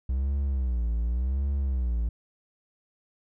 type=tone with vibrato; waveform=triangle; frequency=63 Hz; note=B1; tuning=35 cents sharp; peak=-22 dBFS; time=0.09-2.09 s; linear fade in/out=5 ms; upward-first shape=sine; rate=0.88 Hz; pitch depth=180 cents each way; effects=none